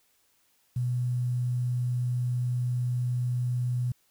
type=tone with quantisation; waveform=sine; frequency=123.47 Hz; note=B2; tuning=in tune; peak=-25 dBFS; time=0.76-3.92 s; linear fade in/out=5 ms; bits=9; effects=white hiss -68 dBFS RMS until 4.1 s